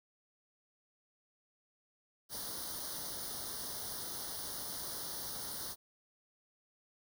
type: noise with comb filter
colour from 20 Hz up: white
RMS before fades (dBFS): -42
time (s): 2.29-5.76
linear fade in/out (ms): 50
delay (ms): 0.2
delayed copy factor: +0.95
effects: none